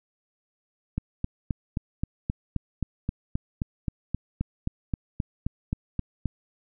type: click train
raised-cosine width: 5 ms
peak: -14 dBFS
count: 21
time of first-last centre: 0.98-6.257 s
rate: 3.79 Hz
effects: none